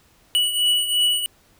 square beating tone pair, 2943 / 2945.9 Hz, F#7 / F#7, -10 / -8 cents, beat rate 2.9 Hz, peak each -19 / -25 dBFS, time 0.35-1.26 s, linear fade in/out 0 ms, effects pink hiss -57 dBFS RMS until 1.59 s

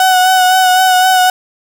35% pulse tone with vibrato, 743 Hz, F#5, 7 cents sharp, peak -5 dBFS, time 0-1.3 s, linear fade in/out 2 ms, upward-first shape sine, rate 3.9 Hz, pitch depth 24 cents each way, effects none

